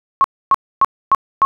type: tone bursts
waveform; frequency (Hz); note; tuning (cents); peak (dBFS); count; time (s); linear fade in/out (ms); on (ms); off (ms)
sine; 1092; C#6; -26; -7; 5; 0.21-1.45; 0; 32; 270
effects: none